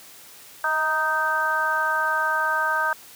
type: harmonic tone with a mistuned harmonic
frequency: 311.1 Hz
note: D#4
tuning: in tune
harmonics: 2 / 3 / 4 / 5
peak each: -31 / -26 / -26 / -23 dBFS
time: 0.64-2.93 s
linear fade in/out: 2 ms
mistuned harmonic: 2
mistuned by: +30 cents
effects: white hiss -46 dBFS RMS until 3.15 s + high-pass 80 Hz 12 dB/octave